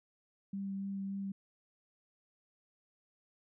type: tone with vibrato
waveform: sine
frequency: 196.1 Hz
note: G3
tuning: 1 cent sharp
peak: -36 dBFS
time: 0.53-1.32 s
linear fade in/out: 5 ms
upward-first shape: sine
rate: 3.5 Hz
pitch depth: 10 cents each way
effects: none